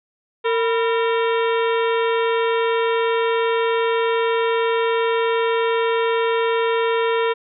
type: harmonic tone with a mistuned harmonic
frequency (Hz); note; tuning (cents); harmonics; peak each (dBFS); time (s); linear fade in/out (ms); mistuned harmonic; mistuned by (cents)
457.1; A#4; -34; 1 / 2 / 3 / 4 / 5 / 6 / 7 / 8; -18 / -24 / -28 / -30 / -32 / -34 / -35 / -36; 0.44-7.34; 20; 2; +120
effects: none